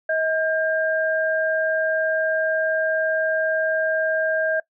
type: tone pair together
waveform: sine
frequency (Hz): 636.1 / 1601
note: D#5 / G6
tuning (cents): +38 / +36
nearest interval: octave + major third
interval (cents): 1598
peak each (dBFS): -21 / -23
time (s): 0.09-4.6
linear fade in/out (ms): 5
effects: noise-tail reverb RT60 0.1 s tail -20 dB re dry